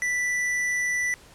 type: tone with tanh clipping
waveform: sine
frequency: 1975.5 Hz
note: B6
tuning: in tune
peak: -25 dBFS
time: 0.02-1.14 s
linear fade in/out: 0 ms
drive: 14 dB
effects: pink hiss -51 dBFS RMS until 1.34 s + low-pass 11000 Hz 12 dB/octave

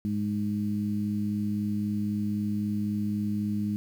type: harmonic tone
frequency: 103.83 Hz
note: G#2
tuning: in tune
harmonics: 1 / 2 / 3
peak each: -34 / -27 / -37 dBFS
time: 0.05-3.76 s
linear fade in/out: 0 ms
effects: 9-bit

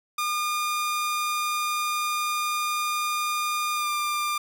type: tone with pitch glide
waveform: sawtooth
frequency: 1212 to 1195.3 Hz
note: D#6 to D6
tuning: -46 to +30 cents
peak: -21 dBFS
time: 0.18-4.38 s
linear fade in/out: 5 ms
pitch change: -24 cents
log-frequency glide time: 3.75-3.89 s
effects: none

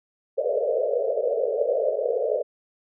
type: band-pass noise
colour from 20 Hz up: white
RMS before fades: -24 dBFS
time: 0.37-2.43 s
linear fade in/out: 20 ms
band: 430 to 630 Hz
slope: 96 dB/octave
effects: none

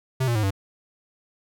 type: tone with pitch steps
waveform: square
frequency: 130.81 / 118.58 / 107.49 / 97.43 Hz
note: C3 / A#2 / A2 / G2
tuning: 0 / +30 / -40 / -10 cents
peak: -21 dBFS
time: 0.2-0.508 s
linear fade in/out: 10 ms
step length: 77 ms
effects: none

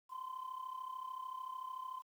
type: tone with amplitude modulation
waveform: sine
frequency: 1031 Hz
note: C6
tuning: 26 cents flat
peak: -37 dBFS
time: 0.09-2.03 s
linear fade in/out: 50 ms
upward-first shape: sine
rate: 33.5 Hz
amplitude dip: 80%
effects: tanh soft clip ceiling -38 dBFS + 11-bit

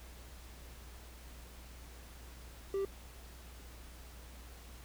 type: tone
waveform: triangle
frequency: 392 Hz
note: G4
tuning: in tune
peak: -30 dBFS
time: 2.74-2.85 s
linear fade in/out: 2 ms
effects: added 60 Hz sine -51 dBFS peak until 4.84 s + pink hiss -56 dBFS RMS until 4.84 s

